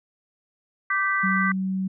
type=chord; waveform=sine; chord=G major; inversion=second; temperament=equal with one note detuned; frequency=1174.7 / 1548.2 / 1975.5 Hz; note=D6 / G6 / B6; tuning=0 / -22 / 0 cents; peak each=-25 dBFS; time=0.9-1.52 s; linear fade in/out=5 ms
type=tone; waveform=sine; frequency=189.5 Hz; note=F#3; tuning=42 cents sharp; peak=-23 dBFS; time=1.23-1.88 s; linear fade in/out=10 ms
effects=none